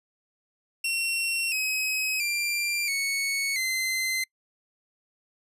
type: tone with pitch steps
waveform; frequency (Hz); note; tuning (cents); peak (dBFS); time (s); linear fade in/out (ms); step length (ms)
sawtooth; 2726 / 2543 / 2373 / 2214 / 2066; F7 / D#7 / D7 / C#7 / C7; -43 / +37 / +17 / -3 / -22; -22; 0.84-4.24; 5; 680
effects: noise-tail reverb RT60 0.1 s tail -26 dB re dry + resampled to 32000 Hz